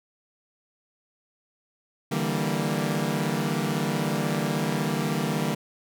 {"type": "chord", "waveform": "sawtooth", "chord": "E half-diminished seventh", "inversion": "third", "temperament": "equal with one note detuned", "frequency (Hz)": [146.83, 163.11, 196, 233.1], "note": ["D3", "E3", "G3", "Bb3"], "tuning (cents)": [0, -18, 0, 0], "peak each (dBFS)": -26, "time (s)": [2.11, 5.55], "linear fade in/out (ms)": 10, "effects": []}